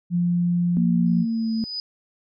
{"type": "tone", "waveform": "sine", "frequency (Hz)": 174.61, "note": "F3", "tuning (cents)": 0, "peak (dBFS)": -18, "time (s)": [0.1, 1.26], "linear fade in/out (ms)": 50}
{"type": "tone with pitch glide", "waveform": "sine", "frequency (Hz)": [232.4, 223.4], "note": ["A#3", "A3"], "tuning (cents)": [-5, 27], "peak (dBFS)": -21, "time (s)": [0.77, 1.64], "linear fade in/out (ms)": 0, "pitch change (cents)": -68, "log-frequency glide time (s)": [1.06, 1.51]}
{"type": "tone with exponential growth", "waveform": "sine", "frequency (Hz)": 4978, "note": "D#8", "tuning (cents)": 0, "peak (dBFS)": -25, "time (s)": [1.06, 1.8], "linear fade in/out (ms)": 1, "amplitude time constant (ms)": 160}
{"effects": []}